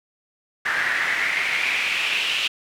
pink noise with band-pass filter sweep, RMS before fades -23 dBFS, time 0.65-2.48 s, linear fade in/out 10 ms, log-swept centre 1700 to 2900 Hz, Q 5, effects none

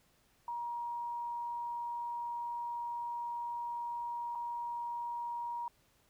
sine tone with dropouts, 949 Hz, A#5, 31 cents sharp, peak -36 dBFS, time 0.48-5.68 s, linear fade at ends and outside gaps 2 ms, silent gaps 4.351-4.355 s, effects pink hiss -70 dBFS RMS until 6.09 s

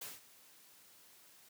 white noise with ADSR envelope, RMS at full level -44 dBFS, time 0.01-1.49 s, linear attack 9 ms, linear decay 180 ms, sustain -18 dB, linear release 7 ms, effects high-pass 100 Hz 12 dB/octave

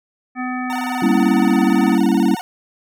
harmonic tone, 252.5 Hz, B3, 39 cents sharp, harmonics 1 / 3 / 5 / 7 / 9, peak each -23 / -28 / -30 / -31 / -33 dBFS, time 0.35-1.99 s, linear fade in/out 50 ms
40% pulse tone with vibrato, 820 Hz, G#5, 22 cents flat, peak -25 dBFS, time 0.7-2.41 s, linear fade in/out 0 ms, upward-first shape square, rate 18 Hz, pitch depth 190 cents each way
sine chord, G diminished seventh, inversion none, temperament equal, 196 / 233.1 / 277.2 / 329.6 Hz, G3 / Bb3 / Db4 / Fb4, 0 / 0 / 0 / 0 cents, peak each -18 dBFS, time 1.02-2.35 s, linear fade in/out 5 ms
effects none

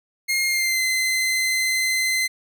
sawtooth tone with pitch glide, 2134 to 2059 Hz, C7 to C7, +34 to -28 cents, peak -16 dBFS, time 0.28-2.28 s, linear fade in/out 20 ms, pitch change -62 cents, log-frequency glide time 0.46-0.82 s, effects none

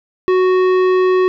sine tone with tanh clipping, 370 Hz, F#4, in tune, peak -12 dBFS, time 0.28-1.28 s, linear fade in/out 0 ms, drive 14 dB, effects none

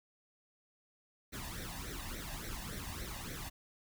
pink noise with flanger, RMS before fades -43 dBFS, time 1.32-3.5 s, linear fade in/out 20 ms, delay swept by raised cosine 0.5 to 1.13 ms, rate 3.5 Hz, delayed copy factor +0.75, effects none

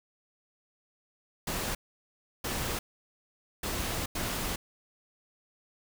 pink noise bursts at uneven times, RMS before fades -33 dBFS, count 4, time 1.47-1.75 / 2.44-2.79 / 3.63-4.06 / 4.15-4.56 s, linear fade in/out 5 ms, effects none

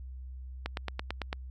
click train, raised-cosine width 0.3 ms, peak -17 dBFS, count 7, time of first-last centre 0.66-1.329 s, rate 8.97 Hz, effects added 64 Hz sine -40 dBFS peak until 1.5 s

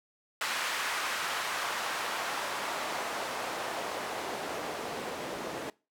white noise with band-pass filter sweep, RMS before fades -35 dBFS, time 0.41-5.7 s, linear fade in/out 2 ms, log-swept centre 1500 to 400 Hz, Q 0.98, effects noise-tail reverb RT60 0.3 s tail -23 dB re dry

